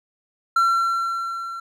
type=tone with level ramp; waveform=triangle; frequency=1358 Hz; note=F6; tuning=49 cents flat; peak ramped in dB=-12 to -28 dBFS; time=0.56-1.6 s; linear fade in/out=5 ms; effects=none